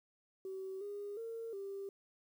sine tone with pitch steps, 381.5 / 407.7 / 456.6 / 394.5 Hz, G4 / G#4 / A#4 / G4, -47 / -32 / -36 / +11 cents, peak -40 dBFS, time 0.45-1.89 s, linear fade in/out 2 ms, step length 360 ms, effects tanh soft clip ceiling -36 dBFS + 11-bit

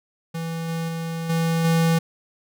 square tone with level steps, 164.81 Hz, E3, in tune, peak -27 / -25 / -27 / -20 / -17 dBFS, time 0.34-1.99 s, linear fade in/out 10 ms, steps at 0.68 / 0.88 / 1.29 / 1.64 s, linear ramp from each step 10 ms, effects none

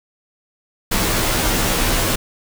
pink noise with comb filter, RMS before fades -18 dBFS, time 0.91-2.16 s, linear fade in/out 10 ms, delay 14 ms, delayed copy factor -0.9, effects none

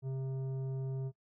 sine tone with tanh clipping, 133.1 Hz, C3, 30 cents sharp, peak -36 dBFS, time 0.02-1.12 s, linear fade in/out 50 ms, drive 10 dB, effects noise-tail reverb RT60 0.1 s tail -20 dB re dry

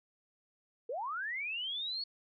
sine linear sweep, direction up, 434.6 to 4435 Hz, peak -35 dBFS, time 0.89-2.04 s, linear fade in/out 5 ms, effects none

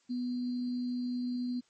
sine tone with sample-and-hold, 246.9 Hz, B3, in tune, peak -31 dBFS, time 0.09-1.61 s, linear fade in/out 20 ms, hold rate 4410 Hz, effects white hiss -70 dBFS RMS until 1.69 s + MP3 32 kbps

